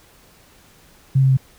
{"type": "tone with pitch steps", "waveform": "sine", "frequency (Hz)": [134.5, 133.26, 132.04], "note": ["C3", "C3", "C3"], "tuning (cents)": [48, 32, 16], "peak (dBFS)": -11, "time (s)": [1.15, 1.372], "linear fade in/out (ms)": 10, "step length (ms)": 74, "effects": ["pink hiss -51 dBFS RMS until 1.58 s"]}